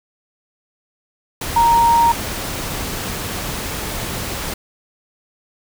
sine tone in noise, 932.3 Hz, A#5, in tune, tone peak -10 dBFS, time 1.56-2.12 s, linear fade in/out 5 ms, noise pink, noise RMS -25 dBFS, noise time 1.41-4.54 s, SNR +12 dB, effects none

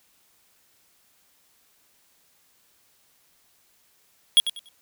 square tone with echo, 3322 Hz, G#7, in tune, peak -12 dBFS, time 4.37-4.4 s, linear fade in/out 0 ms, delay 96 ms, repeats 3, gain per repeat -12 dB, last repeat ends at 4.688 s, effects white hiss -63 dBFS RMS until 4.81 s

